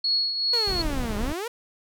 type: tone with tremolo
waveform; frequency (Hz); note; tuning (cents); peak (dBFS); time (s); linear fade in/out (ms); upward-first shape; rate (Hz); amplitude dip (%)
sine; 4342; C#8; -37; -19; 0.04-0.82; 5; triangle; 2.5; 60
type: exponential two-way sweep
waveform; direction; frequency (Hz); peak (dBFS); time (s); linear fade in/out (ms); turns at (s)
sawtooth; down then up; 493.9 to 200 to 493.9; -25; 0.53-1.48; 5; 1.17
type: noise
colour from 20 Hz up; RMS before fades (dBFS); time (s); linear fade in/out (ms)
brown; -29; 0.67-1.33; 10
effects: none